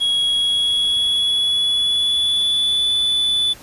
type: tone with pitch glide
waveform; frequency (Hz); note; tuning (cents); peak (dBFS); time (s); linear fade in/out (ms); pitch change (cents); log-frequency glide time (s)
triangle; 3322 to 3479; G#7 to A7; 0 to -20; -14; 0-3.54; 20; +80; 0.35-2.93
effects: pink hiss -42 dBFS RMS until 3.62 s + resampled to 32000 Hz